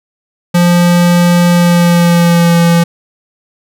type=tone with pitch glide; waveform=square; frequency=174.61 to 170.03 Hz; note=F3 to F3; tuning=0 to -46 cents; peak=-6 dBFS; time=0.54-2.84 s; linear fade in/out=10 ms; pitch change=-46 cents; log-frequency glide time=1.5-2.58 s; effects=none